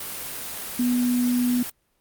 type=tone in noise; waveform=sine; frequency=245.7 Hz; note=B3; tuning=9 cents flat; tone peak=-19 dBFS; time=0.79-1.63 s; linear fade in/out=5 ms; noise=white; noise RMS=-33 dBFS; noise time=0-1.7 s; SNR=+11 dB; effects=pink hiss -69 dBFS RMS until 2 s + Opus 32 kbps